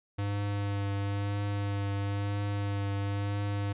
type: tone with vibrato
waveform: square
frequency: 100.8 Hz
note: G2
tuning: 49 cents sharp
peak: -30 dBFS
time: 0.18-3.73 s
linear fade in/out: 10 ms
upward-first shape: triangle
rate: 1 Hz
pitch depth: 17 cents each way
effects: resampled to 8000 Hz